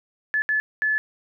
sine tone bursts at uneven times, 1726 Hz, A6, 34 cents flat, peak -19 dBFS, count 3, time 0.34-0.42 / 0.49-0.6 / 0.82-0.98 s, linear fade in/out 0 ms, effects none

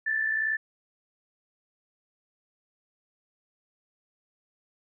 sine tone with amplitude modulation, 1760 Hz, A6, in tune, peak -22 dBFS, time 0.06-0.57 s, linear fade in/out 10 ms, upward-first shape sine, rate 61.6 Hz, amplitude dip 55%, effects none

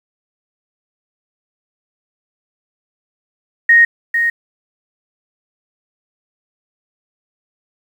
sine tone with echo, 1864.7 Hz, A#6, in tune, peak -5 dBFS, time 3.69-3.85 s, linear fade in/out 5 ms, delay 450 ms, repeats 1, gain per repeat -7 dB, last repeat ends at 4.3 s, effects 7-bit

